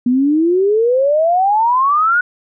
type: exponential sweep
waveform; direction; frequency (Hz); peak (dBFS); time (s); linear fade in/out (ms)
sine; up; 239.9 to 1484; -10; 0.06-2.21; 5
effects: none